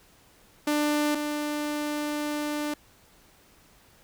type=tone pair in turn; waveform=sawtooth; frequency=297 / 297 Hz; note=D4 / D4; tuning=+20 / +20 cents; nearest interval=unison; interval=0 cents; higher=neither; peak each=-19 / -24 dBFS; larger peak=first; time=0.67-1.15 / 1.15-2.74 s; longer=second; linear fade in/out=5 ms; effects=pink hiss -58 dBFS RMS until 4.03 s